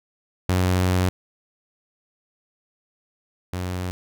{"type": "tone pair in turn", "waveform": "sawtooth", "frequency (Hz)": [91.6, 90.81], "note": ["F#2", "F#2"], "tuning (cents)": [-17, -32], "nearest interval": "unison", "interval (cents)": 15, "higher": "first", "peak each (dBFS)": [-14, -22], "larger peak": "first", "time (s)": [[0.49, 1.09], [3.53, 3.91]], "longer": "first", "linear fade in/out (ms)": 0, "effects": []}